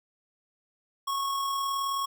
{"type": "tone with amplitude modulation", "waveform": "square", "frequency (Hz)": 1100, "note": "C#6", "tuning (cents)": -14, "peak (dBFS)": -27, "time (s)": [1.07, 2.06], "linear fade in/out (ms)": 10, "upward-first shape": "sine", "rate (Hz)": 39.2, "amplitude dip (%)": 30, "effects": []}